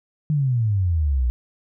sine exponential sweep, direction down, 155.56 to 58.7 Hz, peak -17 dBFS, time 0.3-1.3 s, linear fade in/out 0 ms, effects none

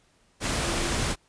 sine tone in noise, 340 Hz, F4, 46 cents flat, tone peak -35 dBFS, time 0.62-0.96 s, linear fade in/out 50 ms, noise pink, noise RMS -27 dBFS, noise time 0.4-1.16 s, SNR -11 dB, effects pink hiss -64 dBFS RMS until 1.28 s + resampled to 22050 Hz

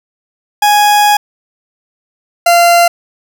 40% pulse tone pair in turn, 830.6 / 690.2 Hz, G#5 / F5, 0 / -21 cents, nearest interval minor third, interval 321 cents, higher first, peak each -5 / -4 dBFS, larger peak second, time 0.62-1.17 / 2.46-2.88 s, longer first, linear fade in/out 5 ms, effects none

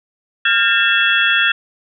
sine tone cluster, 1398 / 1612 / 1805 / 2671 / 3346 Hz, F6 / G6 / A6 / E7 / G#7, +1 / +48 / +44 / +22 / +12 cents, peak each -18 dBFS, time 0.45-1.52 s, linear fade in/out 5 ms, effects none

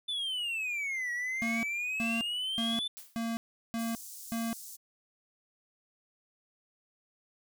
triangle exponential two-way sweep, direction down then up, 3540 to 1909 to 3540 Hz, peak -30 dBFS, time 0.08-2.88 s, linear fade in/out 10 ms, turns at 1.12 s
square tone bursts, 229.1 Hz, A#3, 30 cents flat, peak -32 dBFS, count 6, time 1.42-4.53 s, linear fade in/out 0 ms, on 210 ms, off 370 ms
blue noise with exponential decay, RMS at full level -43 dBFS, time 2.97-3.26 s, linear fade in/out 0 ms, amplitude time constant 62 ms
pink high-pass noise, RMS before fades -46 dBFS, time 3.78-4.77 s, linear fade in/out 20 ms, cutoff 6000 Hz, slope 24 dB/octave
effects none

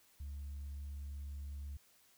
sine tone, 71 Hz, C#2, 42 cents sharp, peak -40 dBFS, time 0.2-1.77 s, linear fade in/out 5 ms, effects tanh soft clip ceiling -40 dBFS + white hiss -68 dBFS RMS until 2.17 s

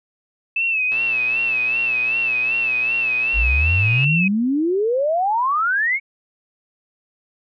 sine tone with vibrato, 2612 Hz, E7, 17 cents flat, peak -17 dBFS, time 0.56-4.28 s, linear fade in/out 5 ms, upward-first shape sine, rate 2.6 Hz, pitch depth 79 cents each way
click train, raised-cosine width 0.3 ms, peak -20 dBFS, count 379, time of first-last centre 0.92-4.044 s, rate 121 Hz
sine exponential sweep, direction up, 50.3 to 2262 Hz, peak -16 dBFS, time 3.33-6 s, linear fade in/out 50 ms
sine tone with exponential growth, 2816 Hz, F7, 14 cents sharp, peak -22 dBFS, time 3.59-4.05 s, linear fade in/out 5 ms, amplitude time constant 100 ms
effects none

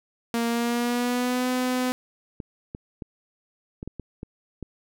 sawtooth tone with pitch glide, 233.1 to 252.7 Hz, A#3 to B3, 0 to +40 cents, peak -19 dBFS, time 0.34-1.92 s, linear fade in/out 0 ms, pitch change +140 cents, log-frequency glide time 0.47-1.49 s
clicks, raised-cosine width 3 ms, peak -21 dBFS, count 8, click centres 2.402 / 2.749 / 3.022 / 3.829 / 3.876 / 3.997 / 4.231 / 4.627 s
effects none

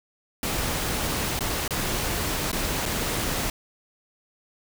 pink noise with dropouts, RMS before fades -27 dBFS, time 0.43-3.5 s, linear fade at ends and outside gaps 1 ms, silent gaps 1.391-1.407 / 1.678-1.707 / 2.516-2.529 / 2.855-2.86 s, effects none

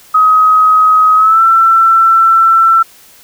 sine tone with pitch glide, 1265 to 1340.2 Hz, D#6 to E6, +28 to +28 cents, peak -4 dBFS, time 0.14-2.83 s, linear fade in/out 10 ms, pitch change +100 cents, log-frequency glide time 1.16-1.42 s, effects white hiss -41 dBFS RMS until 3.23 s

